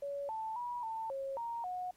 sine tone with pitch steps, 565 / 882 / 969 / 893 / 543 / 933 / 728 Hz, C#5 / A5 / B5 / A5 / C#5 / A#5 / F#5, +33 / +4 / -33 / +25 / -36 / +1 / -28 cents, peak -36 dBFS, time 0.02-1.91 s, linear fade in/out 5 ms, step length 270 ms, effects pink hiss -68 dBFS RMS until 1.96 s + MP3 64 kbps

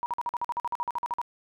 sine tone bursts, 957 Hz, A#5, 45 cents sharp, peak -26 dBFS, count 16, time 0.03-1.215 s, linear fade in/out 0 ms, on 30 ms, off 47 ms, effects none

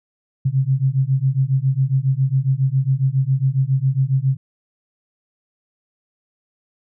sine beating tone pair, 130 / 137.3 Hz, C3 / C#3, -11 / -16 cents, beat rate 7.3 Hz, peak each -18 dBFS, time 0.45-4.37 s, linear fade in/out 10 ms, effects none

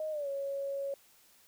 sine tone with pitch glide, 622.3 to 554.4 Hz, D#5 to C#5, 0 to 0 cents, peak -33 dBFS, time 0-0.94 s, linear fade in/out 2 ms, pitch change -200 cents, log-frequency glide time 0.11-0.28 s, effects white hiss -63 dBFS RMS until 1.47 s

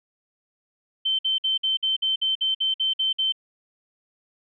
sine tone bursts, 3094 Hz, G7, 23 cents flat, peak -20 dBFS, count 12, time 1.05-3.324 s, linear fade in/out 10 ms, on 140 ms, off 54 ms, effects none

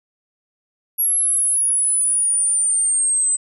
sine linear sweep, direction down, 11340 to 8050 Hz, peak -15 dBFS, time 0.98-3.37 s, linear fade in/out 20 ms, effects none

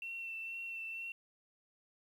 sine tone with vibrato, 2700 Hz, E7, 41 cents sharp, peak -40 dBFS, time 0.02-1.12 s, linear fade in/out 2 ms, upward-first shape sine, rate 2.1 Hz, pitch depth 18 cents each way, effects 11-bit

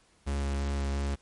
45% pulse tone with vibrato, 69.8 Hz, C#2, 13 cents sharp, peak -28 dBFS, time 0.26-1.16 s, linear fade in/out 20 ms, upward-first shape square, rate 2.9 Hz, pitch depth 8 cents each way, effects pink hiss -64 dBFS RMS until 1.21 s + MP3 48 kbps

